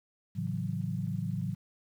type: chord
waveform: sine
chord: F# minor seventh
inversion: first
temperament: equal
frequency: 110 / 138.59 / 164.81 / 185 Hz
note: A2 / C#3 / E3 / F#3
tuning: 0 / 0 / 0 / 0 cents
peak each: -36 / -37 / -36 / -36 dBFS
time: 0.35-1.55 s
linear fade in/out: 20 ms
effects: 10-bit